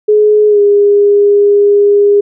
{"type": "tone with pitch glide", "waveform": "sine", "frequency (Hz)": [422.4, 407.8], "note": ["G#4", "G#4"], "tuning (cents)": [29, -32], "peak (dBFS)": -4, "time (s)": [0.08, 2.21], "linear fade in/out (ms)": 10, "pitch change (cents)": -61, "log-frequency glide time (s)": [0.48, 0.6], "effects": []}